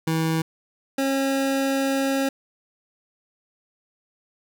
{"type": "tone pair in turn", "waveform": "25% pulse", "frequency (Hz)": [161.4, 271.4], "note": ["E3", "C#4"], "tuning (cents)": [-36, -36], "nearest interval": "major sixth", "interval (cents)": 900, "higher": "second", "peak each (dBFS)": -17, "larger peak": "neither", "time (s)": [[0.07, 0.42], [0.98, 2.29]], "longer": "second", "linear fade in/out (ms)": 5, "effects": []}